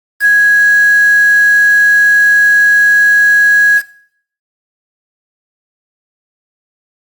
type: tone with quantisation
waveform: sine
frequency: 1661.2 Hz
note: G#6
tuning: in tune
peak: -4 dBFS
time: 0.2-3.82 s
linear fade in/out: 50 ms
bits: 4
effects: noise-tail reverb RT60 0.6 s tail -18 dB re dry + Opus 32 kbps